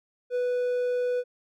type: tone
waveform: triangle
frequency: 493.9 Hz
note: B4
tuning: in tune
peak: -22 dBFS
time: 0.3-1.24 s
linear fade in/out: 50 ms
effects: none